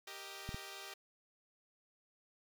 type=chord; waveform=5% pulse; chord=Eb major; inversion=first; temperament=equal; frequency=392 / 466.2 / 622.3 Hz; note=G4 / Bb4 / Eb5; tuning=0 / 0 / 0 cents; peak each=-38 / -43 / -41 dBFS; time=0.07-0.94 s; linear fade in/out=5 ms
type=clicks; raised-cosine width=5 ms; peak=-30 dBFS; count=2; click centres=0.491 / 0.545 s
effects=none